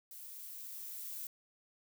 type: noise with level ramp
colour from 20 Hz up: violet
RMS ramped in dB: -50 to -43 dBFS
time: 0.11-1.27 s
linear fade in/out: 2 ms
effects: none